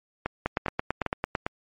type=two click trains; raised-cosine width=0.5 ms; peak=-10 / -12 dBFS; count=9 / 4; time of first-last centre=0.46-1.352 / 0.26-1.465 s; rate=8.97 / 2.49 Hz; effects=MP3 48 kbps